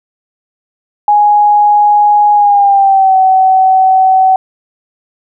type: tone with pitch glide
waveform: sine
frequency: 830.6 to 757.3 Hz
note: G#5 to F#5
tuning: 0 to +40 cents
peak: -4 dBFS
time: 1.08-4.36 s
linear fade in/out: 2 ms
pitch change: -160 cents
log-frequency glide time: 2.34-3.17 s
effects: none